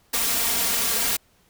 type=noise with comb filter; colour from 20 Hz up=white; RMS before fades=-23 dBFS; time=0.13-1.17 s; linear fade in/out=10 ms; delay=4.3 ms; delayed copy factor=+0.8; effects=pink hiss -61 dBFS RMS until 1.49 s

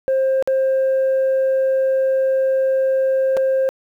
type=tone with dropouts; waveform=sine; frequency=530 Hz; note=C5; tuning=22 cents sharp; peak=-12 dBFS; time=0.08-3.69 s; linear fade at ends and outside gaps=0 ms; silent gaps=0.425-0.475 / 3.368-3.372 s; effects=tanh soft clip ceiling -13 dBFS + 9-bit

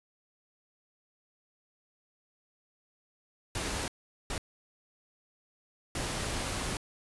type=noise bursts at uneven times; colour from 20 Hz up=pink; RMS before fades=-34 dBFS; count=3; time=3.55-3.88 / 4.3-4.38 / 5.95-6.77 s; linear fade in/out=2 ms; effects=resampled to 24000 Hz

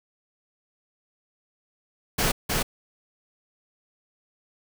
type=noise with echo; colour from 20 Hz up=pink; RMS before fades=-23 dBFS; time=2.18-2.32 s; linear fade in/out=10 ms; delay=310 ms; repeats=1; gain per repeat=-2 dB; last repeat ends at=2.63 s; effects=none

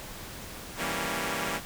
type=chord; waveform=5% pulse; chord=E diminished seventh; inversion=none; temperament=equal; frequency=164.81 / 196 / 233.1 / 277.2 Hz; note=E3 / G3 / Bb3 / Db4; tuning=0 / 0 / 0 / 0 cents; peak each=-24 dBFS; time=0.76-1.61 s; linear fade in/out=50 ms; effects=pink hiss -42 dBFS RMS until 1.65 s

